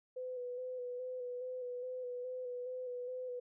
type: tone with vibrato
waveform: sine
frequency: 500 Hz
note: B4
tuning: 21 cents sharp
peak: -39 dBFS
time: 0.16-3.4 s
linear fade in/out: 10 ms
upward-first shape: square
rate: 2.4 Hz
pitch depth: 25 cents each way
effects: none